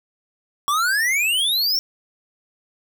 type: exponential sweep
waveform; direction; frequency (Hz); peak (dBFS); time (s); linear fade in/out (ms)
square; up; 1112 to 5588; -18; 0.68-1.79; 0
effects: none